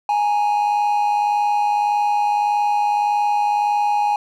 triangle tone pair together, 830.6 / 932.3 Hz, G#5 / A#5, 0 / 0 cents, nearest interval major second, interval 200 cents, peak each -14 / -24 dBFS, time 0.09-4.16 s, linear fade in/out 2 ms, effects none

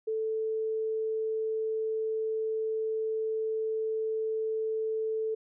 sine tone, 440 Hz, A4, in tune, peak -28 dBFS, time 0.07-5.35 s, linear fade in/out 10 ms, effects none

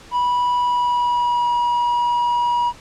triangle tone with pitch glide, 980 to 962.6 Hz, B5 to B5, -14 to -45 cents, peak -14 dBFS, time 0.11-2.73 s, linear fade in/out 50 ms, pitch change -31 cents, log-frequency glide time 0.54-1.5 s, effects pink hiss -43 dBFS RMS until 2.8 s + low-pass 7000 Hz 12 dB/octave

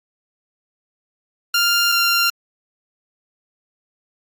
15% pulse tone pair in turn, 1396.9 / 1386.4 Hz, F6 / F6, 0 / -13 cents, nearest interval unison, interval 13 cents, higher first, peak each -8 dBFS, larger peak neither, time 1.54-1.92 / 1.92-2.3 s, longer neither, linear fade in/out 5 ms, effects AAC 64 kbps

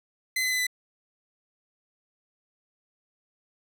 sawtooth tone with pitch steps, 2041 / 2027 / 2013 / 1999 Hz, C7 / B6 / B6 / B6, -44 / +45 / +33 / +20 cents, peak -21 dBFS, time 0.36-0.668 s, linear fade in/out 5 ms, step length 77 ms, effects none

